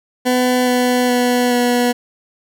20% pulse tone with pitch steps, 250.8 / 248.5 / 246.2 / 243.9 Hz, B3 / B3 / B3 / B3, +27 / +11 / -5 / -21 cents, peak -8 dBFS, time 0.25-1.93 s, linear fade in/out 20 ms, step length 420 ms, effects none

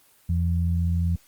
sine tone pair together, 85.2 / 170.26 Hz, F2 / F3, -42 / -44 cents, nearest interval octave, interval 1198 cents, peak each -21 / -27 dBFS, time 0.29-1.16 s, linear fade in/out 5 ms, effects white hiss -58 dBFS RMS until 1.27 s + Opus 24 kbps

